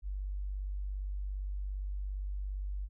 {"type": "tone", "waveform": "sine", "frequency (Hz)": 48.71, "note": "G1", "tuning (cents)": -10, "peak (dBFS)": -34, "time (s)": [0.02, 2.89], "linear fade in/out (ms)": 50, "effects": []}